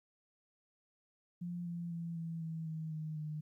sine tone with pitch steps, 174.61 / 171.31 / 168.08 / 164.91 / 161.79 / 158.74 / 155.74 / 152.8 Hz, F3 / F3 / E3 / E3 / E3 / D#3 / D#3 / D#3, 0 / -33 / +34 / +1 / -32 / +35 / +2 / -31 cents, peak -38 dBFS, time 1.41-3.41 s, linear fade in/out 10 ms, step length 250 ms, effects 13-bit

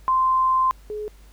sine tone pair in turn, 1041 / 422.8 Hz, C6 / G#4, -9 / +31 cents, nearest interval octave + major third, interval 1560 cents, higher first, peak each -16 / -27 dBFS, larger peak first, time 0.08-0.71 / 0.9-1.08 s, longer first, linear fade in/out 0 ms, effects added 50 Hz sine -45 dBFS peak until 1.32 s + pink hiss -56 dBFS RMS until 1.32 s

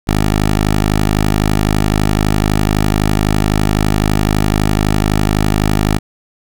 10% pulse tone, 51.91 Hz, G#1, in tune, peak -3 dBFS, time 0.07-5.99 s, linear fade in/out 20 ms, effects none

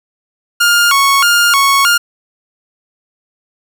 sawtooth tone with vibrato, 1249 Hz, D#6, 6 cents sharp, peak -4 dBFS, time 0.6-1.98 s, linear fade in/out 10 ms, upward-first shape square, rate 1.6 Hz, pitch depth 210 cents each way, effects none

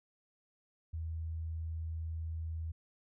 sine tone, 81 Hz, E2, 30 cents flat, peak -36 dBFS, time 0.93-2.72 s, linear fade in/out 10 ms, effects none

